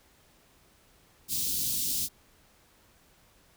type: band-stop noise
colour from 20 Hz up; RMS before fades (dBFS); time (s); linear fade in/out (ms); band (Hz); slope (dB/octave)
white; -30; 1.28-2.09; 50; 300 to 3600; 24
effects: pink hiss -62 dBFS RMS until 3.56 s